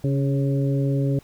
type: harmonic tone with a mistuned harmonic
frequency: 137.5 Hz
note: C#3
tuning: 14 cents flat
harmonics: 1 / 2 / 3 / 4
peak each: -20 / -26 / -30 / -32 dBFS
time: 0.04-1.19 s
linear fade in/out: 2 ms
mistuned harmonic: 2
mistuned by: +31 cents
effects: pink hiss -54 dBFS RMS until 1.23 s